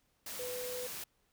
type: tone in noise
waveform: sine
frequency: 497.5 Hz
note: B4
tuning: 13 cents sharp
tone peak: -39 dBFS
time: 0.39-0.87 s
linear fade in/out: 5 ms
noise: white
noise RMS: -43 dBFS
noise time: 0.26-1.04 s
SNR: +1 dB
effects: pink hiss -75 dBFS RMS until 1.32 s